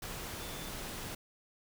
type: tone in noise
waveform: sine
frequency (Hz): 3520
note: A7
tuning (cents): 0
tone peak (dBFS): -52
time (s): 0.4-0.69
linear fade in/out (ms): 5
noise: pink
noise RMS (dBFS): -42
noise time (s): 0.02-1.15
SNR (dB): -13
effects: none